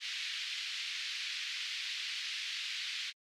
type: band-pass noise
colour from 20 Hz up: white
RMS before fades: -39 dBFS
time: 0-3.13 s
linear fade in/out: 50 ms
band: 2000 to 4300 Hz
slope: 24 dB/octave
effects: MP3 96 kbps